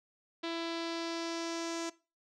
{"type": "tone with low-pass filter sweep", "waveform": "sawtooth", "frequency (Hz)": 333.3, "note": "E4", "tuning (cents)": 19, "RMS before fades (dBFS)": -37, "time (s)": [0.43, 1.9], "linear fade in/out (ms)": 10, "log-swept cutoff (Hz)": [3900, 6600], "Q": 2.7, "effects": ["noise-tail reverb RT60 0.3 s tail -20 dB re dry"]}